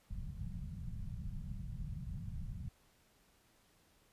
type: low-pass noise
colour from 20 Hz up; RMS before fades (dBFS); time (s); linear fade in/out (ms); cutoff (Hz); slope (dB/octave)
pink; -43; 0.1-2.69; 5; 190; 48
effects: pink hiss -70 dBFS RMS until 4.12 s + resampled to 32000 Hz